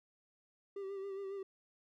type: tone with vibrato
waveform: triangle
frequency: 392 Hz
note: G4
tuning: in tune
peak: -38 dBFS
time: 0.76-1.43 s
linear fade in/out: 5 ms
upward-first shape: sine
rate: 7.3 Hz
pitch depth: 37 cents each way
effects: none